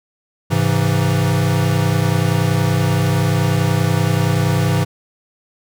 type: chord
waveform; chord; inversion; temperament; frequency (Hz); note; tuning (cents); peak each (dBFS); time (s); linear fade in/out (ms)
square; Ab augmented; none; equal with one note detuned; 103.83 / 134.03 / 164.81; Ab2 / C3 / E3; 0 / +42 / 0; -19; 0.5-4.85; 20
effects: none